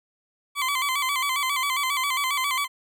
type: tone with vibrato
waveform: 20% pulse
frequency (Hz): 1087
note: C#6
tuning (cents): -34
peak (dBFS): -18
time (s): 0.55-2.68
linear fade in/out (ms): 50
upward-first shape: square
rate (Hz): 7.4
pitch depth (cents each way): 85
effects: none